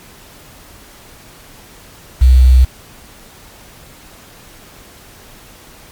sine tone with quantisation, 63.7 Hz, C2, 46 cents flat, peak -3 dBFS, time 2.21-2.65 s, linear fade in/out 10 ms, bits 5, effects pink hiss -40 dBFS RMS until 5.91 s + MP3 96 kbps

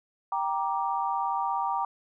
sine chord, G minor, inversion none, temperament just, 784 / 940.8 / 1176 Hz, G5 / Bb5 / D6, 0 / +16 / +2 cents, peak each -30 / -29 / -32 dBFS, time 0.32-1.85 s, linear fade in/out 2 ms, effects none

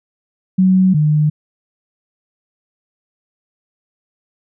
sine tone pair in turn, 187 / 151.32 Hz, F#3 / D#3, +19 / -48 cents, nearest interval major third, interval 367 cents, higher first, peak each -8 / -10 dBFS, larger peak first, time 0.58-0.94 / 0.94-1.3 s, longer neither, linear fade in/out 10 ms, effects none

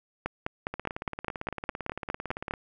two click trains, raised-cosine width 0.5 ms, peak -19 / -14 dBFS, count 33 / 12, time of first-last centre 0.74-2.538 / 0.26-2.509 s, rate 17.8 / 4.89 Hz, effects none

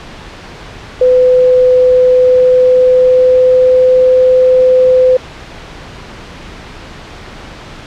sine tone with pitch glide, 505 to 510.3 Hz, B4 to C5, +39 to -43 cents, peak -4 dBFS, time 1.01-5.17 s, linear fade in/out 5 ms, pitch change +18 cents, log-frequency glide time 2.21-4.1 s, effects pink hiss -30 dBFS RMS until 7.86 s + low-pass 4000 Hz 12 dB/octave

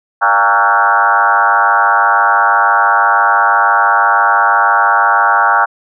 sine tone with frequency modulation, 1127 Hz, C#6, 28 cents sharp, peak -7 dBFS, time 0.21-5.66 s, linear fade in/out 20 ms, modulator 106 Hz, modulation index 3.8, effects none

